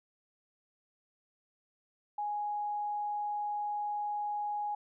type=tone; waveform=sine; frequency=830.6 Hz; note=G#5; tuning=in tune; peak=-32 dBFS; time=2.18-4.75 s; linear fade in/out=5 ms; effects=none